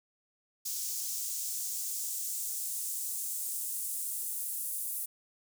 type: noise with high-pass filter sweep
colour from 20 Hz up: white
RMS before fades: -36 dBFS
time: 0.65-5.06 s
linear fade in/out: 10 ms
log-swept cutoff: 6000 to 10000 Hz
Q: 1.6
effects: none